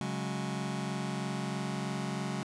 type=chord; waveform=sawtooth; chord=C# suspended fourth; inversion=none; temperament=just; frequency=138.59 / 184.79 / 207.9 Hz; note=C#3 / F#3 / G#3; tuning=0 / -2 / +2 cents; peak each=-33 dBFS; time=0.01-2.43 s; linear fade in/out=0 ms; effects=resampled to 22050 Hz + 11-bit